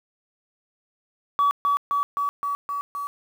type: tone with echo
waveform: sine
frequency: 1140 Hz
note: C#6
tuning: 48 cents sharp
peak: -15 dBFS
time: 1.39-1.51 s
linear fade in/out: 0 ms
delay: 260 ms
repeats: 6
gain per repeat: -2 dB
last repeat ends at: 3.07 s
effects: tanh soft clip ceiling -14 dBFS + 8-bit